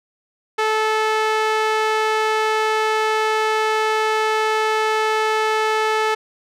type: tone with band-pass filter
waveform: sawtooth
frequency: 435.4 Hz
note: A4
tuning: 18 cents flat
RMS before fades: -19 dBFS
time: 0.58-6.15 s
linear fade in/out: 10 ms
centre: 1400 Hz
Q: 0.64
effects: none